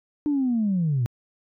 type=linear sweep; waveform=sine; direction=down; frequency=301.9 to 112.5 Hz; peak=-19 dBFS; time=0.26-1.06 s; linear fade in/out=0 ms; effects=tanh soft clip ceiling -16 dBFS